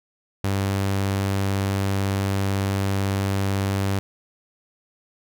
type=tone; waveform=sawtooth; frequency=98 Hz; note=G2; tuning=in tune; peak=-17 dBFS; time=0.44-3.99 s; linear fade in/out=0 ms; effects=none